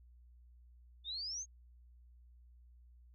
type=exponential sweep; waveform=sine; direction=up; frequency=3520 to 6645 Hz; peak=-39 dBFS; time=1.04-1.46 s; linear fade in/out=50 ms; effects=added 60 Hz sine -58 dBFS peak until 3.14 s